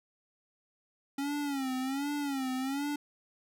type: tone with vibrato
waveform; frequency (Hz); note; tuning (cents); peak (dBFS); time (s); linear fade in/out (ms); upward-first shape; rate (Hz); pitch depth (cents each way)
square; 273.9; C#4; -21; -32; 1.18-2.96; 5; sine; 1.3; 110
effects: none